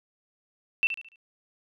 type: tone with echo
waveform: sine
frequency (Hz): 2678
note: E7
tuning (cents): +27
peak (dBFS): -19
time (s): 0.83-0.87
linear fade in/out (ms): 0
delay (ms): 72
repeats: 4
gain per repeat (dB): -9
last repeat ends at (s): 1.158
effects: none